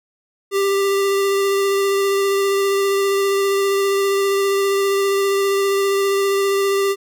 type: tone with vibrato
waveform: square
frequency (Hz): 394.9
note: G4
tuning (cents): +13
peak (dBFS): -16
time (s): 0.51-6.96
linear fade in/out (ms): 50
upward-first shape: sine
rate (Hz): 15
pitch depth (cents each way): 12
effects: none